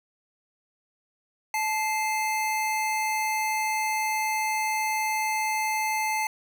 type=tone pair together; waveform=square; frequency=867.9 / 2093 Hz; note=A5 / C7; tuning=-24 / 0 cents; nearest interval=octave + minor third; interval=1524 cents; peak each=-27 / -30 dBFS; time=1.54-6.27 s; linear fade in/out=2 ms; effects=none